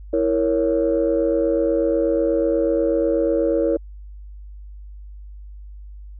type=chord; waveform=sine; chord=A# diminished; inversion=second; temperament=equal; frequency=329.6 / 466.2 / 554.4 Hz; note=E4 / A#4 / C#5; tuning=0 / 0 / 0 cents; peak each=-20 dBFS; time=0.13-3.77 s; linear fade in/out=5 ms; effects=tanh soft clip ceiling -9 dBFS + added 50 Hz sine -35 dBFS peak until 6.19 s